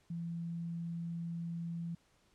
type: tone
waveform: sine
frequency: 168.6 Hz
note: E3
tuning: 39 cents sharp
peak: -37 dBFS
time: 0.1-1.95 s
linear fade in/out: 5 ms
effects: pink hiss -71 dBFS RMS until 2.34 s + low-pass 9000 Hz 12 dB/octave